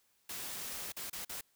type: noise with dropouts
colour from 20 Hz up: white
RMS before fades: -42 dBFS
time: 0.29-1.41 s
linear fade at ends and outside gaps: 5 ms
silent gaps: 0.922-0.965 / 1.099-1.129 / 1.249-1.293 s
effects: white hiss -73 dBFS RMS until 1.55 s